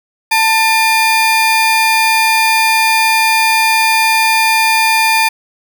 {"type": "tone pair together", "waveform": "35% pulse", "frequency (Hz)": [890.4, 2413], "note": ["A5", "D7"], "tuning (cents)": [20, 46], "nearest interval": "octave + perfect fourth", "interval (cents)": 1726, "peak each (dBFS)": -10, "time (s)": [0.31, 5.29], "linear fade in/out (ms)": 10, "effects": []}